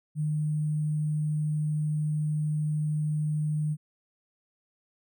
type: tone with sample-and-hold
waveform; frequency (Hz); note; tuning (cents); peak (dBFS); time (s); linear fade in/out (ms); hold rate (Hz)
sine; 152.2; D#3; -38; -25; 0.15-3.77; 50; 8820
effects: none